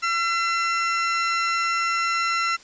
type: tone pair together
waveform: 35% pulse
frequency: 1353 / 2030 Hz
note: E6 / B6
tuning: +45 / +47 cents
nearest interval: perfect fifth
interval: 702 cents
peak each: -20 / -26 dBFS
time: 0.02-2.57 s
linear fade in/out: 20 ms
effects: white hiss -48 dBFS RMS until 2.63 s + resampled to 16000 Hz